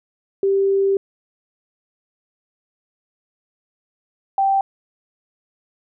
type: tone pair in turn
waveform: sine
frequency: 392 / 781.5 Hz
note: G4 / G5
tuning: 0 / -6 cents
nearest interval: octave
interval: 1194 cents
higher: second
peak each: -14 dBFS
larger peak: neither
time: 0.43-0.97 / 4.38-4.61 s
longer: first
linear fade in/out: 2 ms
effects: none